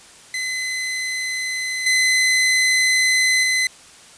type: tone with level steps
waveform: sawtooth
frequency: 2033 Hz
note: B6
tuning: 50 cents sharp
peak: -19 / -11 / -13 dBFS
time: 0.34-3.67 s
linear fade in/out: 2 ms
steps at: 1.86 / 3.43 s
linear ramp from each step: 5 ms
effects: white hiss -45 dBFS RMS until 4.17 s + resampled to 22050 Hz